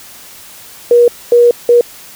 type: tone bursts at uneven times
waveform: sine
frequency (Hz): 478.8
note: A#4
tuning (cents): +46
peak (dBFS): -3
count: 3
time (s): 0.91-1.08 / 1.32-1.51 / 1.69-1.81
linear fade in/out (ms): 2
effects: white hiss -35 dBFS RMS until 2.15 s